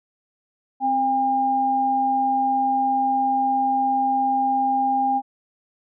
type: tone pair together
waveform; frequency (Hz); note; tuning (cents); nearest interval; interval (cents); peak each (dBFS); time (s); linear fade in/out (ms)
sine; 262.7 / 805.1; C4 / G5; +7 / +46; octave + perfect fifth; 1939; -27 / -18; 0.8-5.22; 50
effects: none